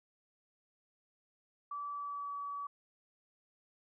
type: tone with pitch glide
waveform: sine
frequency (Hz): 1155 to 1141.7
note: D6 to D6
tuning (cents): -29 to -49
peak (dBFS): -38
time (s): 1.71-2.67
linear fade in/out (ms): 5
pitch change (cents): -20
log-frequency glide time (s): 1.9-2.33
effects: none